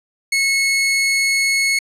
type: tone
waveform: sawtooth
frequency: 2188 Hz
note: C#7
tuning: 23 cents flat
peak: -11 dBFS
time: 0.32-1.79 s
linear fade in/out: 5 ms
effects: low-pass 11000 Hz 12 dB/octave